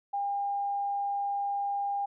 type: tone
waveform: sine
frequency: 804 Hz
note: G5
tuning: 44 cents sharp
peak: -28 dBFS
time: 0.13-2.06 s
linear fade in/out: 10 ms
effects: none